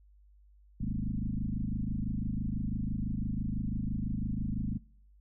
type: tone with frequency modulation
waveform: sine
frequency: 122.4 Hz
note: B2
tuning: 15 cents flat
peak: -30 dBFS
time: 0.8-4.78 s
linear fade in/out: 10 ms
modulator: 26 Hz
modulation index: 4.7
effects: noise-tail reverb RT60 0.6 s tail -23 dB re dry + added 50 Hz sine -57 dBFS peak until 5.2 s